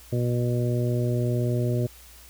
harmonic tone, 121.4 Hz, B2, 29 cents flat, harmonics 1 / 2 / 3 / 4 / 5, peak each -23 / -31 / -30 / -35 / -34 dBFS, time 0.12-1.87 s, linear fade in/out 10 ms, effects added 60 Hz sine -50 dBFS peak until 2.29 s + white hiss -50 dBFS RMS until 2.29 s

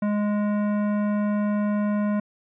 sine tone with hard clipping, 207.6 Hz, G#3, in tune, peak -23 dBFS, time 0.02-2.2 s, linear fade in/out 5 ms, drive 14 dB, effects resampled to 8000 Hz

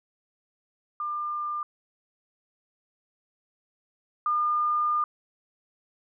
sine tone pair in turn, 1199 / 1209.4 Hz, D6 / D#6, +36 / -50 cents, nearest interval unison, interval 14 cents, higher second, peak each -28 / -22 dBFS, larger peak second, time 1-1.63 / 4.26-5.04 s, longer second, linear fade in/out 2 ms, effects none

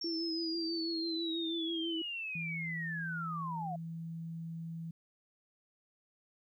sine linear sweep, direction down, 5500 to 671 Hz, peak -37 dBFS, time 0.01-3.76 s, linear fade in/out 5 ms
sine tone with vibrato, 329.6 Hz, E4, in tune, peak -35 dBFS, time 0.04-2.02 s, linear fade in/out 5 ms, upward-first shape triangle, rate 6.1 Hz, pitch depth 42 cents each way
sine tone, 164.81 Hz, E3, in tune, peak -39 dBFS, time 2.35-4.91 s, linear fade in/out 5 ms
effects 12-bit

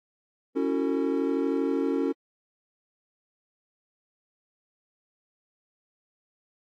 triangle chord, F# minor seventh, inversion second, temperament equal with one note detuned, 277.2 / 329.6 / 370 / 451.6 Hz, C#4 / E4 / F#4 / A4, 0 / 0 / 0 / +45 cents, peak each -25 / -29 / -29 / -28 dBFS, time 0.55-2.13 s, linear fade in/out 20 ms, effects AAC 64 kbps

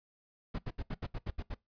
brown noise bursts, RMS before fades -36 dBFS, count 9, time 0.54-1.547 s, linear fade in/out 10 ms, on 47 ms, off 73 ms, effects noise-tail reverb RT60 0.2 s tail -22 dB re dry + resampled to 11025 Hz

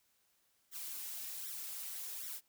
blue noise with flanger, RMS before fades -44 dBFS, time 0.71-2.41 s, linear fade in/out 50 ms, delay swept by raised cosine 0.54 to 6.14 ms, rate 1.3 Hz, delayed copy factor +0.85, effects white hiss -75 dBFS RMS until 2.48 s

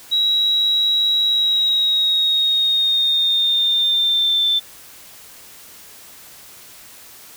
sine tone with pitch glide, 3865 to 3544 Hz, B7 to A7, -38 to +12 cents, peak -14 dBFS, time 0.11-4.6 s, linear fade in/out 20 ms, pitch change -150 cents, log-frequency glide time 1.26-4.46 s, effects white hiss -42 dBFS RMS until 7.36 s

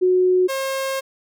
sine / sawtooth tone pair in turn, 366.7 / 536.4 Hz, F#4 / C5, -15 / +43 cents, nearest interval perfect fifth, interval 658 cents, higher second, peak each -13 / -18 dBFS, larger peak first, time 0.01-0.48 / 0.48-1.01 s, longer second, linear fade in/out 20 ms, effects none

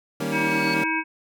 25% pulse chord, Eb dominant seventh, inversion none, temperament equal, 155.56 / 196 / 233.1 / 277.2 Hz, Eb3 / G3 / Bb3 / Db4, 0 / 0 / 0 / 0 cents, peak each -27 dBFS, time 0.2-0.84 s, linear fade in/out 5 ms
sine tone with exponential growth, 4435 Hz, C#8, in tune, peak -28 dBFS, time 0.23-0.74 s, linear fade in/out 2 ms, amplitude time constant 110 ms
harmonic tone, 320 Hz, D#4, 49 cents sharp, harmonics 1 / 3 / 5 / 7 / 8, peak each -28 / -28 / -28 / -28 / -28 dBFS, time 0.31-1.04 s, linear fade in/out 50 ms
effects none

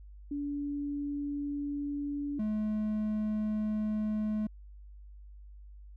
sine / triangle tone pair in turn, 287.1 / 213.8 Hz, D4 / A3, -39 / -49 cents, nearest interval perfect fourth, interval 510 cents, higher first, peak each -32 / -27 dBFS, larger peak second, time 0.31-2.39 / 2.39-4.47 s, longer neither, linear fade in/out 5 ms, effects added 50 Hz sine -47 dBFS peak until 5.96 s

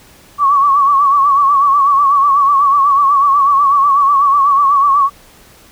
sine tone with vibrato, 1125 Hz, C#6, 25 cents sharp, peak -7 dBFS, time 0.38-5.1 s, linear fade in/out 50 ms, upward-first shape triangle, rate 8.1 Hz, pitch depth 83 cents each way, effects pink hiss -43 dBFS RMS until 5.71 s

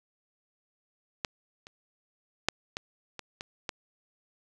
clicks, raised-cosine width 0.2 ms, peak -12 / -29 / -6 / -16 / -21 / -20 / -15 dBFS, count 7, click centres 1.248 / 1.669 / 2.486 / 2.769 / 3.193 / 3.409 / 3.692 s, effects none

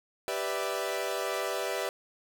sawtooth chord, E minor seventh, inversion first, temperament equal, 392 / 493.9 / 587.3 / 659.3 Hz, G4 / B4 / D5 / E5, 0 / 0 / 0 / 0 cents, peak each -32 dBFS, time 0.28-1.89 s, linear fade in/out 0 ms, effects none

